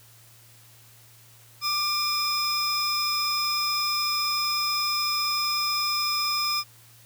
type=tone cluster; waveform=square; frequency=1189 / 2394 / 5110 Hz; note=D6 / D7 / D#8; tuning=+21 / +33 / +45 cents; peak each=-30 / -33 / -26 dBFS; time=1.61-6.64 s; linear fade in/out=50 ms; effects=added 115 Hz sine -55 dBFS peak until 7.05 s + white hiss -54 dBFS RMS until 7.05 s